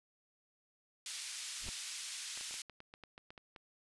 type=band-pass noise; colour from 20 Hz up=white; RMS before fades=-44 dBFS; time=1.06-2.62 s; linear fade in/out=2 ms; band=2300 to 8000 Hz; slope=12 dB/octave
type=noise with exponential growth; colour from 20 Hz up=brown; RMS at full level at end=-38 dBFS; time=1.58-1.69 s; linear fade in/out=0 ms; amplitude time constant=23 ms
type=clicks; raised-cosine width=0.3 ms; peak=-35 dBFS; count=12; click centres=2.375 / 2.41 / 2.51 / 2.541 / 2.697 / 2.804 / 2.939 / 3.037 / 3.179 / 3.305 / 3.378 / 3.562 s
effects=resampled to 24000 Hz